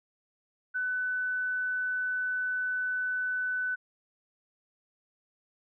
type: tone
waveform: sine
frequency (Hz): 1500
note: F#6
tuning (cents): +23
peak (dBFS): -28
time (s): 0.74-3.76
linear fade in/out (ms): 20
effects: none